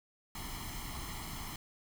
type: noise with comb filter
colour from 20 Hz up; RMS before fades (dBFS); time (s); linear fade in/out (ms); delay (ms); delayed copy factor
pink; -42; 0.35-1.56; 2; 0.96; +0.75
effects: none